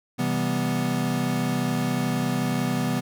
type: chord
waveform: square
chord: C major seventh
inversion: none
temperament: equal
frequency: 130.81 / 164.81 / 196 / 246.9 Hz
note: C3 / E3 / G3 / B3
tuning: 0 / 0 / 0 / 0 cents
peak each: -30 / -30 / -31 / -27 dBFS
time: 0.18-3.01 s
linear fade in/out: 20 ms
effects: none